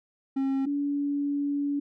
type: tone pair in turn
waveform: triangle / sine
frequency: 270 / 285.5 Hz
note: C#4 / D4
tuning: -45 / -49 cents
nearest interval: minor second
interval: 96 cents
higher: second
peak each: -22 / -25 dBFS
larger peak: first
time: 0.36-0.66 / 0.66-1.8 s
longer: second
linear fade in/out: 10 ms
effects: none